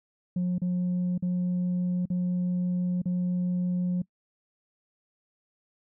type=tone with dropouts; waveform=sine; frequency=179.4 Hz; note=F3; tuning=47 cents sharp; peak=-22 dBFS; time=0.36-4.02 s; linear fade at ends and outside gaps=5 ms; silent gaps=0.583-0.617 / 1.179-1.224 / 2.056-2.101 / 3.019-3.056 s; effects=noise-tail reverb RT60 0.1 s tail -24 dB re dry + tanh soft clip ceiling -23 dBFS